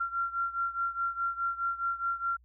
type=beating tone pair; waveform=sine; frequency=1372 / 1376.8 Hz; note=F6 / F6; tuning=-31 / -25 cents; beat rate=4.8 Hz; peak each=-31 / -34 dBFS; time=0-2.37 s; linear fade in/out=10 ms; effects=added 60 Hz sine -58 dBFS peak until 2.44 s